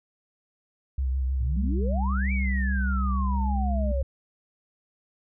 sine tone with vibrato, 65.41 Hz, C2, in tune, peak -23 dBFS, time 0.98-4.03 s, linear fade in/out 5 ms, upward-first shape triangle, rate 6.4 Hz, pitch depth 55 cents each way
sine exponential two-way sweep, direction up then down, 101 to 2345 to 534 Hz, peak -31 dBFS, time 1.4-4.02 s, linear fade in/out 5 ms, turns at 2.32 s
sine tone with pitch glide, 195.6 to 206.6 Hz, G3 to G#3, -4 to -9 cents, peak -30 dBFS, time 1.56-3.92 s, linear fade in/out 5 ms, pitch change +95 cents, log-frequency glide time 3.27-3.62 s
effects none

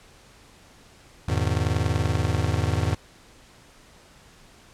square chord, E major seventh, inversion none, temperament just, 82.41 / 103.01 / 123.61 / 154.51 Hz, E2 / G#2 / B2 / D#3, 0 / -14 / +2 / -12 cents, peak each -27 / -26 / -30 / -31 dBFS, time 1.28-2.95 s, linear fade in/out 5 ms, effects pink hiss -52 dBFS RMS until 4.73 s + low-pass 9000 Hz 12 dB/octave

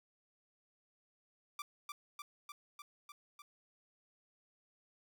sawtooth tone with echo, 1174.7 Hz, D6, in tune, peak -37 dBFS, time 1.59-1.62 s, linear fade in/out 2 ms, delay 300 ms, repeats 6, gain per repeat -2 dB, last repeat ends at 3.42 s, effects none

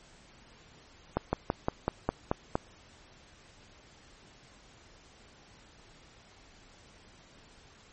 slowing click train, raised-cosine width 1 ms, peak -12 dBFS, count 8, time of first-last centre 1.17-2.555 s, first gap 160 ms, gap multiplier 1.07, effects pink hiss -57 dBFS RMS until 7.92 s + MP3 32 kbps

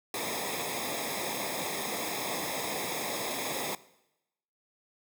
pink noise with comb filter, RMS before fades -34 dBFS, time 0.14-3.75 s, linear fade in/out 2 ms, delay 0.68 ms, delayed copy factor -0.8, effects noise-tail reverb RT60 0.9 s tail -19 dB re dry + high-pass 150 Hz 12 dB/octave

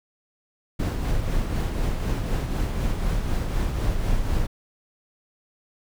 brown noise with tremolo, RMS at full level -22 dBFS, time 0.79-4.47 s, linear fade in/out 10 ms, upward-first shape triangle, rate 4 Hz, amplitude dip 45%, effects none

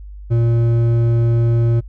triangle tone with hard clipping, 116.54 Hz, A#2, in tune, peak -14 dBFS, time 0.3-1.81 s, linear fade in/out 20 ms, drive 12 dB, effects noise-tail reverb RT60 0.1 s tail -23 dB re dry + added 50 Hz sine -31 dBFS peak until 1.88 s

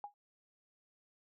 sine tone with exponential decay, 820 Hz, G#5, 22 cents flat, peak -37 dBFS, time 0.04-0.14 s, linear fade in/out 1 ms, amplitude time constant 20 ms, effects none

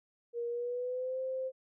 sine tone with pitch glide, 472.8 to 521.6 Hz, A#4 to C5, +24 to -5 cents, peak -33 dBFS, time 0.33-1.52 s, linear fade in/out 50 ms, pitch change +171 cents, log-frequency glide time 0.48-1.2 s, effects none

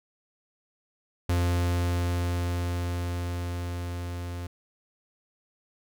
45% pulse tone with level ramp, 87.6 Hz, F2, 6 cents sharp, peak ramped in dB -22 to -33 dBFS, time 1.29-4.47 s, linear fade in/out 5 ms, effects none

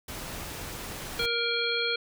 pink noise, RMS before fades -38 dBFS, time 0.08-1.26 s, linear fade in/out 5 ms
harmonic tone, 469.3 Hz, A#4, 12 cents sharp, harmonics 1 / 3 / 5 / 7 / 9, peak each -32 / -32 / -32 / -32 / -32 dBFS, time 1.19-1.96 s, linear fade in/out 5 ms
effects none

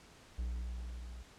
triangle tone with level ramp, 60 Hz, B1, 49 cents flat, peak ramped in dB -32 to -43 dBFS, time 0.38-1.23 s, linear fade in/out 10 ms, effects pink hiss -59 dBFS RMS until 1.38 s + low-pass 8000 Hz 12 dB/octave

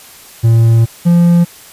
triangle tone pair in turn, 114.6 / 172.45 Hz, A#2 / F3, -29 / -22 cents, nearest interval perfect fifth, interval 707 cents, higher second, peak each -3 dBFS, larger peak neither, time 0.43-0.86 / 1.05-1.45 s, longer first, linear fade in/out 20 ms, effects white hiss -37 dBFS RMS until 1.72 s + resampled to 32000 Hz

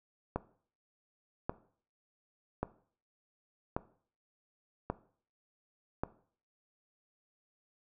click train, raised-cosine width 1 ms, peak -18 dBFS, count 6, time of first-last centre 0.36-6.035 s, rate 0.881 Hz, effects noise-tail reverb RT60 0.5 s tail -17 dB re dry

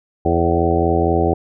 harmonic tone with a mistuned harmonic, 84.2 Hz, E2, 37 cents sharp, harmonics 1 / 2 / 3 / 4 / 5 / 6 / 7 / 8 / 9, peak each -20 / -24 / -25 / -20 / -20 / -26 / -25 / -26 / -21 dBFS, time 0.25-1.34 s, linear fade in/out 5 ms, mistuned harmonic 7, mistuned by -33 cents, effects none

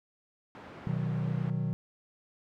pink band-pass noise, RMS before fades -48 dBFS, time 0.55-1.5 s, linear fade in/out 0 ms, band 130 to 1800 Hz, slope 12 dB/octave
triangle chord, B major, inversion none, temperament equal with one note detuned, 124.33 / 155.56 / 185 Hz, B2 / D#3 / F#3, +12 / 0 / 0 cents, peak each -31 / -30 / -33 dBFS, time 0.87-1.73 s, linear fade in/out 0 ms
effects none

